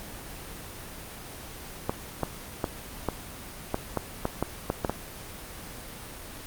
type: clicks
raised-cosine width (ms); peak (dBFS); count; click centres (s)
1; -11; 11; 1.895 / 2.233 / 2.642 / 3.087 / 3.744 / 3.973 / 4.254 / 4.426 / 4.701 / 4.848 / 4.896
effects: pink hiss -41 dBFS RMS until 6.46 s + Opus 24 kbps